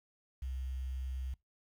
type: tone with quantisation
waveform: sine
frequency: 64.9 Hz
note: C2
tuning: 13 cents flat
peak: -36 dBFS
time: 0.42-1.34 s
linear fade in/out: 5 ms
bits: 10
effects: noise-tail reverb RT60 0.2 s tail -24 dB re dry